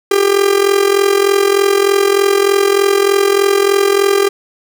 45% pulse tone with amplitude modulation, 398.2 Hz, G4, 27 cents sharp, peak -6 dBFS, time 0.11-4.29 s, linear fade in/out 5 ms, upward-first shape sine, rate 43.3 Hz, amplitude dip 75%, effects none

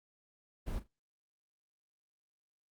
brown noise with echo, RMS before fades -37 dBFS, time 0.66-0.8 s, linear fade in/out 20 ms, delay 40 ms, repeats 2, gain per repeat -15 dB, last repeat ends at 0.88 s, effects Opus 24 kbps

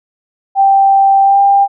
sine tone with pitch glide, 784 to 795.9 Hz, G5 to G5, 0 to +26 cents, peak -5 dBFS, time 0.55-1.68 s, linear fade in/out 50 ms, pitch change +26 cents, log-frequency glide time 1.23-1.39 s, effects none

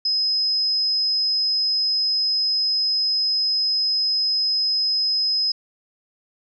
sine tone, 5080 Hz, D#8, 35 cents sharp, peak -18 dBFS, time 0.05-5.52 s, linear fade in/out 5 ms, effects none

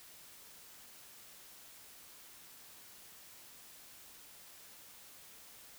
silence, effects white hiss -56 dBFS RMS until 5.78 s

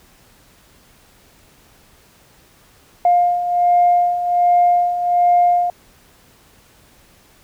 sine beating tone pair, 705 / 706.3 Hz, F5 / F5, +16 / +19 cents, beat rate 1.3 Hz, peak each -18 / -12 dBFS, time 3.05-5.7 s, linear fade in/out 2 ms, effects tanh soft clip ceiling -5 dBFS + pink hiss -51 dBFS RMS until 7.43 s

